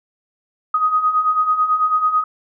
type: beating tone pair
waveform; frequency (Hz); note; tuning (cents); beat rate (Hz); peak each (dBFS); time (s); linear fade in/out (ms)
sine; 1244.5 / 1253.6; D#6 / D#6; 0 / +13; 9.1; -21 / -15; 0.74-2.24; 5
effects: none